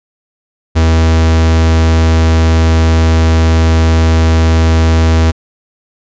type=tone; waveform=45% pulse; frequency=81 Hz; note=E2; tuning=30 cents flat; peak=-6 dBFS; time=0.75-5.32 s; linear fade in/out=20 ms; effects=resampled to 16000 Hz